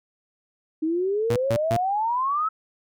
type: exponential sweep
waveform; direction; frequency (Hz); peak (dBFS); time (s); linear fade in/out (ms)
sine; up; 307.6 to 1318.5; -21; 0.82-2.49; 10
type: tone bursts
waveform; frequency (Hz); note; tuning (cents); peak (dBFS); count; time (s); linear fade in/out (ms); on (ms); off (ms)
sawtooth; 115.7; A#2; -13; -19; 3; 1.3-1.769; 5; 63; 140
effects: none